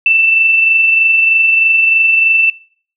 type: tone with amplitude modulation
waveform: sine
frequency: 2663 Hz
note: E7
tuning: 17 cents sharp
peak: -5 dBFS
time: 0.06-2.5 s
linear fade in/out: 2 ms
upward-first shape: sine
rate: 23.2 Hz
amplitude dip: 30%
effects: noise-tail reverb RT60 0.5 s tail -24 dB re dry